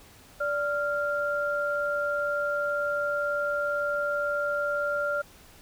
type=tone pair together; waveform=sine; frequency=582.7 / 1391 Hz; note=D5 / F6; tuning=-14 / -7 cents; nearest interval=octave + minor third; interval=1507 cents; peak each=-28 dBFS; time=0.4-5.22 s; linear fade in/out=10 ms; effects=pink hiss -53 dBFS RMS until 5.61 s